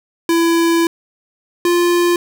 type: tone pair in turn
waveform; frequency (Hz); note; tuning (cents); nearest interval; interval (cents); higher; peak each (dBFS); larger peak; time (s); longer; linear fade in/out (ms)
square; 334.6 / 348.5; E4 / F4; +26 / -4; minor second; 70; second; -12; neither; 0.29-0.87 / 1.65-2.16; first; 2
effects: none